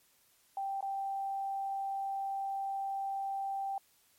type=tone with dropouts; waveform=sine; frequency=784 Hz; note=G5; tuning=in tune; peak=-33 dBFS; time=0.57-3.78 s; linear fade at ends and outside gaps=2 ms; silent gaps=0.808-0.826 s; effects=white hiss -68 dBFS RMS until 4.18 s + MP3 64 kbps